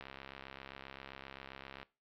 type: click train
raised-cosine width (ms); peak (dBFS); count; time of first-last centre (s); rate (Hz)
0.3; -30; 124; 0.01-1.83; 67.6
effects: noise-tail reverb RT60 0.3 s tail -20 dB re dry + low-pass 4000 Hz 12 dB/octave